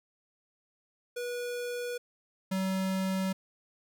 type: tone pair in turn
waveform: square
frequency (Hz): 486 / 189.88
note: B4 / F#3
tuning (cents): -28 / +45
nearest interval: octave + major third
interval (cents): 1627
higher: first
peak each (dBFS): -34 / -29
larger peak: second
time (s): 1.16-1.98 / 2.51-3.33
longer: neither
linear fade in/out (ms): 10
effects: none